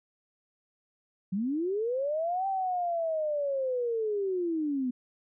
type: linear two-way sweep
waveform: sine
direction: up then down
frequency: 178.4 to 784 to 243.6 Hz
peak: -27 dBFS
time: 1.32-4.91 s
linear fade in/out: 10 ms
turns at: 2.47 s
effects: none